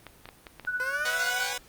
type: clicks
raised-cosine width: 0.3 ms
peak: -25 dBFS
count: 6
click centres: 0.067 / 0.256 / 0.289 / 0.468 / 0.597 / 0.65 s
type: tone with tremolo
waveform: sine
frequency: 1480 Hz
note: F#6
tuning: in tune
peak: -25 dBFS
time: 0.67-1.47 s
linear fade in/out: 5 ms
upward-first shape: sine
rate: 15 Hz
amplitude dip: 60%
type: linear sweep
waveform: 15% pulse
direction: up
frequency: 503 to 818 Hz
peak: -28 dBFS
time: 0.8-1.53 s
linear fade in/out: 0 ms
type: chord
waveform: 5% pulse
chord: B suspended second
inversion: none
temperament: equal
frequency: 493.9 / 554.4 / 740 Hz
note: B4 / C#5 / F#5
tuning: 0 / 0 / 0 cents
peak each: -23 / -28 / -23 dBFS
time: 1.05-1.58 s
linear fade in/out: 5 ms
effects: pink hiss -55 dBFS RMS until 1.68 s + Opus 32 kbps

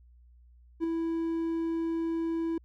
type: tone with ADSR envelope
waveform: triangle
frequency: 329.6 Hz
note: E4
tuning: in tune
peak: -22 dBFS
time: 0.8-2.58 s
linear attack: 39 ms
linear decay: 4 ms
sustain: -4 dB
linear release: 4 ms
effects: added 60 Hz sine -54 dBFS peak until 2.64 s

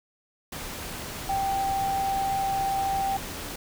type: tone in noise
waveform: sine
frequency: 782 Hz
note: G5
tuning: 4 cents flat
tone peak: -24 dBFS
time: 1.29-3.17 s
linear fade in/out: 5 ms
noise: pink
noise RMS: -36 dBFS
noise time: 0.52-3.56 s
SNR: +9 dB
effects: none

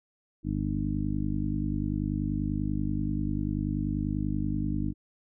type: harmonic tone with a mistuned harmonic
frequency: 50.3 Hz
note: G1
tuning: 45 cents sharp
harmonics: 1 / 2 / 3 / 4 / 5 / 6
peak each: -34 / -34 / -34 / -34 / -34 / -34 dBFS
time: 0.43-4.94 s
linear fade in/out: 50 ms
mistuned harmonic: 1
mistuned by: -46 cents
effects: none

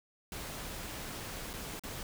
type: noise with dropouts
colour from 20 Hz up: pink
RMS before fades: -42 dBFS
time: 0.32-2.03 s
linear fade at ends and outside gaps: 1 ms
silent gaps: 1.532-1.537 / 1.795-1.836 s
effects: none

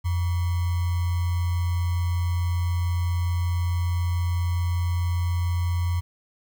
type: tone with sample-and-hold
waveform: sine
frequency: 87.31 Hz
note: F2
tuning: in tune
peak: -21 dBFS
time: 0.04-6.01 s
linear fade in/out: 20 ms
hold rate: 1050 Hz
effects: none

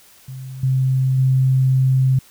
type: tone with level steps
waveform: sine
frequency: 131.2 Hz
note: C3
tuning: 5 cents sharp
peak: -29 / -14 / -12 dBFS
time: 0.28-2.19 s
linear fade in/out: 5 ms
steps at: 0.63 / 1.18 s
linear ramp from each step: 5 ms
effects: white hiss -49 dBFS RMS until 2.3 s

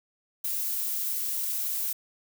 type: noise with high-pass filter sweep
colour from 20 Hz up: violet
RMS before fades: -30 dBFS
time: 0.44-1.93 s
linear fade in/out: 5 ms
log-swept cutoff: 300 to 610 Hz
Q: 5.1
effects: none

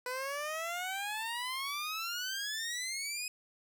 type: exponential sweep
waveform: 15% pulse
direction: up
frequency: 493.9 to 2531 Hz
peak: -29 dBFS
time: 0.06-3.28 s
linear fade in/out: 2 ms
effects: none

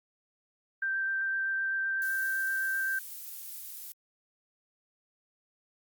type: tone with vibrato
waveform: sine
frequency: 1568 Hz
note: G6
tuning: in tune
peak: -28 dBFS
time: 0.82-2.99 s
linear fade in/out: 5 ms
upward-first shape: sine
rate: 7.8 Hz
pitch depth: 9 cents each way
type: noise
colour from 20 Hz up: violet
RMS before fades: -42 dBFS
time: 2.02-3.92 s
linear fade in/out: 0 ms
effects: Opus 48 kbps

